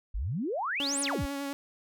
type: exponential two-way sweep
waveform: sine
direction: up then down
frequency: 41.65 to 10548 to 41.65 Hz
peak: -29 dBFS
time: 0.14-1.26 s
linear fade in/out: 10 ms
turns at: 1.01 s
type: tone with vibrato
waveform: sawtooth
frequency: 279.8 Hz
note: C#4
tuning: 16 cents sharp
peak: -29 dBFS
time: 0.8-1.53 s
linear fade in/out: 0 ms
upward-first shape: sine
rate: 10 Hz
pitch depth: 20 cents each way
effects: none